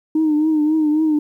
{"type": "tone with vibrato", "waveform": "sine", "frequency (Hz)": 307.9, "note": "D#4", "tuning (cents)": -18, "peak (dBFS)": -12, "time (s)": [0.15, 1.19], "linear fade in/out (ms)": 5, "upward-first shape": "triangle", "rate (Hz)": 3.7, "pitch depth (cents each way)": 65, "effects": ["tanh soft clip ceiling -10 dBFS", "9-bit"]}